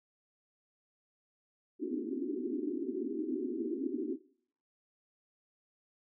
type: band-pass noise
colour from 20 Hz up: white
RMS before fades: -36 dBFS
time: 1.79-4.18 s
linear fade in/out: 50 ms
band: 240 to 390 Hz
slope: 96 dB/octave
effects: noise-tail reverb RT60 0.6 s tail -21 dB re dry